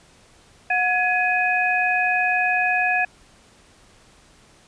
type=tone cluster; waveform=sine; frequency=730 / 1686 / 2506 Hz; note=F#5 / G#6 / D#7; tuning=-24 / +26 / +12 cents; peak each=-22 dBFS; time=0.7-3.05 s; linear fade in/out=5 ms; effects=pink hiss -53 dBFS RMS until 4.67 s + resampled to 22050 Hz